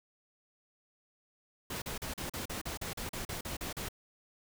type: noise bursts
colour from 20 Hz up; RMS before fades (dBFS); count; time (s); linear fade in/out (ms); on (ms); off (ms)
pink; -39; 14; 1.7-3.887; 5; 120; 39
effects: none